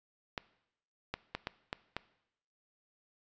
clicks, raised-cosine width 0.3 ms, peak -19 dBFS, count 6, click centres 0.378 / 1.14 / 1.35 / 1.471 / 1.729 / 1.966 s, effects noise-tail reverb RT60 0.8 s tail -19 dB re dry + resampled to 16000 Hz

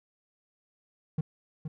triangle tone with echo, 155.56 Hz, D#3, in tune, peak -23 dBFS, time 1.18-1.21 s, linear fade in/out 5 ms, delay 470 ms, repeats 1, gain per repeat -8 dB, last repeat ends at 1.68 s, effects none

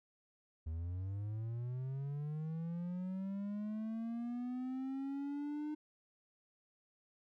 triangle linear sweep, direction up, 77.78 to 304.3 Hz, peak -36 dBFS, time 0.66-5.75 s, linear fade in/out 10 ms, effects none

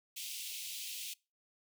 pink high-pass noise, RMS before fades -43 dBFS, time 0.16-1.14 s, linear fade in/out 10 ms, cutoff 2500 Hz, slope 48 dB/octave, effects noise-tail reverb RT60 0.3 s tail -25 dB re dry

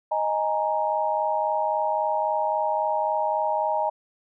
sine chord, D# suspended fourth, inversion none, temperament just, 622.3 / 829.7 / 933.4 Hz, D#5 / G#5 / A#5, 0 / -2 / +2 cents, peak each -26 dBFS, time 0.11-3.9 s, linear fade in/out 10 ms, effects none

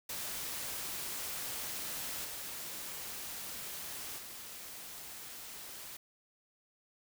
white noise with level steps, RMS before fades -40 / -43 / -47 dBFS, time 0.09-5.97 s, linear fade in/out 5 ms, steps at 2.24 / 4.17 s, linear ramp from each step 20 ms, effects none

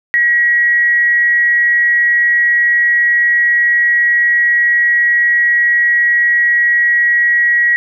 sine tone with amplitude modulation, 1911 Hz, A#6, 43 cents sharp, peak -7 dBFS, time 0.14-7.76 s, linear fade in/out 0 ms, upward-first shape sine, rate 272 Hz, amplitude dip 30%, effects none

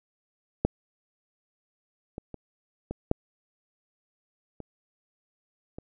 clicks, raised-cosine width 2 ms, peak -8 / -22 / -25 / -19 / -8 / -25 / -25 dBFS, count 7, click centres 0.65 / 2.181 / 2.343 / 2.91 / 3.114 / 4.603 / 5.785 s, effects none

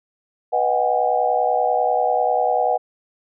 sine chord, G# minor seventh, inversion first, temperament equal with one note detuned, 493.9 / 622.3 / 740 / 810.2 Hz, B4 / D#5 / F#5 / G#5, 0 / 0 / 0 / -43 cents, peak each -23 / -23 / -19 / -23 dBFS, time 0.52-2.78 s, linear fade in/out 20 ms, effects none

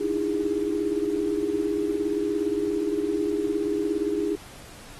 sine tone cluster, 300.7 / 320.1 / 337.5 / 408.1 Hz, D4 / D#4 / E4 / G#4, +41 / +49 / +41 / -30 cents, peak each -30 / -29 / -31 / -26 dBFS, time 0-4.36 s, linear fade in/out 10 ms, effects pink hiss -46 dBFS RMS until 4.99 s + AAC 32 kbps

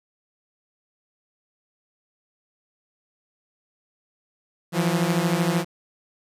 sawtooth beating tone pair, 165.1 / 178.1 Hz, E3 / F3, +3 / +34 cents, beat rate 13 Hz, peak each -19 dBFS, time 4.72-5.65 s, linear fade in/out 50 ms, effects resampled to 32000 Hz + 8-bit

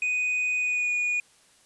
triangle tone with pitch glide, 2489 to 2453 Hz, D#7 to D#7, 0 to -25 cents, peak -22 dBFS, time 0.02-1.2 s, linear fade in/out 2 ms, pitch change -25 cents, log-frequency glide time 0.57-0.93 s, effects white hiss -59 dBFS RMS until 1.65 s + resampled to 24000 Hz

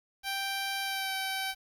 10% pulse tone with pitch glide, 784 to 770.5 Hz, G5 to G5, 0 to -30 cents, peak -23 dBFS, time 0.23-1.55 s, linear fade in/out 50 ms, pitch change -30 cents, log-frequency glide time 0.82-1.14 s, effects 9-bit

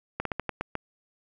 slowing click train, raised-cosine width 0.5 ms, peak -14 dBFS, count 7, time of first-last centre 0.2-0.753 s, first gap 53 ms, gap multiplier 1.22, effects none

